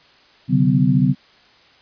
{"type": "tone cluster", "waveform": "sine", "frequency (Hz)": [133, 147.4, 188, 251.1], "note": ["C3", "D3", "F#3", "B3"], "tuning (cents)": [29, 7, 28, 29], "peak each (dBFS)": -18, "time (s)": [0.48, 1.15], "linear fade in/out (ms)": 50, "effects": ["white hiss -51 dBFS RMS until 1.81 s", "resampled to 11025 Hz"]}